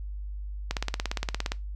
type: click train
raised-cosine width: 0.2 ms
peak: -11 dBFS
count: 15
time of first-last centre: 0.71-1.519 s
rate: 17.3 Hz
effects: noise-tail reverb RT60 0.2 s tail -20 dB re dry + added 50 Hz sine -33 dBFS peak until 1.75 s

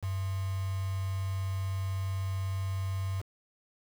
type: tone with quantisation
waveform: sine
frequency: 95.7 Hz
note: G2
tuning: 41 cents flat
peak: -30 dBFS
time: 0.02-3.22 s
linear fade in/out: 20 ms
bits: 7
effects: none

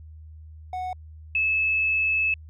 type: tone pair in turn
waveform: triangle / sine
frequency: 737 / 2604 Hz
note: F#5 / E7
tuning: -7 / -22 cents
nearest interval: octave + minor seventh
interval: 2185 cents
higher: second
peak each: -26 / -20 dBFS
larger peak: second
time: 0.73-0.93 / 1.35-2.34 s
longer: second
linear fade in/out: 2 ms
effects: added 78 Hz sine -41 dBFS peak until 2.49 s

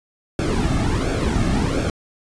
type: noise with flanger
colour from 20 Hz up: brown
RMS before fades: -20 dBFS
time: 0.39-1.9 s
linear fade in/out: 2 ms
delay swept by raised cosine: 1 to 2.1 ms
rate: 1.4 Hz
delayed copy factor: -0.7
effects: resampled to 22050 Hz

